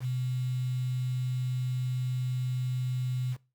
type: tone with quantisation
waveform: sine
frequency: 126.7 Hz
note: B2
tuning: 45 cents sharp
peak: -28 dBFS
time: 0-3.37 s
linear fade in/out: 50 ms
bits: 8
effects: noise-tail reverb RT60 0.3 s tail -21 dB re dry